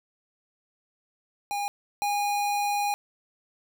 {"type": "tone pair in turn", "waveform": "square", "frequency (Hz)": [814, 818.7], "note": ["G#5", "G#5"], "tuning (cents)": [-35, -25], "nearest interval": "unison", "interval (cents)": 10, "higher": "second", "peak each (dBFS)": [-28, -25], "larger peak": "second", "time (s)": [[1.51, 1.68], [2.02, 2.94]], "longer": "second", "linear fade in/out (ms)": 0, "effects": []}